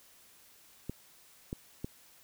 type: clicks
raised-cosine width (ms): 3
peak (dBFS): -23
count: 3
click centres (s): 0.896 / 1.529 / 1.845
effects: white hiss -60 dBFS RMS until 2.23 s